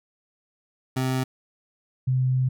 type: tone pair in turn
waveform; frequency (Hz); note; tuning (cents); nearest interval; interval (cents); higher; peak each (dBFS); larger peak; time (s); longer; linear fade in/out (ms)
25% pulse / sine; 130 / 128.88; C3 / C3; -11 / -26; unison; 15; first; -19; neither; 0.96-1.24 / 2.07-2.49; second; 10
effects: none